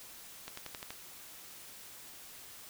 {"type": "accelerating click train", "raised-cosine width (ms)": 0.2, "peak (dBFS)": -24, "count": 6, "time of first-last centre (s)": [0.48, 0.905], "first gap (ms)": 94, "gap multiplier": 0.95, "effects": ["white hiss -51 dBFS RMS until 2.69 s"]}